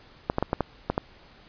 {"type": "clicks", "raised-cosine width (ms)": 1, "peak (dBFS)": -9, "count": 7, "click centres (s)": [0.299, 0.384, 0.426, 0.531, 0.607, 0.9, 0.979], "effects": ["pink hiss -53 dBFS RMS until 1.48 s", "resampled to 11025 Hz"]}